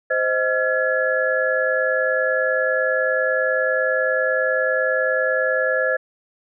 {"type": "tone cluster", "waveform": "sine", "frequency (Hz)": [519, 629, 1375, 1697], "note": ["C5", "D#5", "F6", "G#6"], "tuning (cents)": [-14, 19, -27, 37], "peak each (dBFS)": [-21, -24, -29, -21], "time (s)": [0.1, 5.97], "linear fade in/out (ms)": 10, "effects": []}